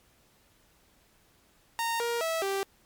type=tone with pitch steps; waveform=sawtooth; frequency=923 / 470.7 / 652 / 391.7 Hz; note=A#5 / A#4 / E5 / G4; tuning=-17 / +17 / -19 / -1 cents; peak=-24 dBFS; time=1.79-2.63 s; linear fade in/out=0 ms; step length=210 ms; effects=pink hiss -64 dBFS RMS until 2.85 s + MP3 96 kbps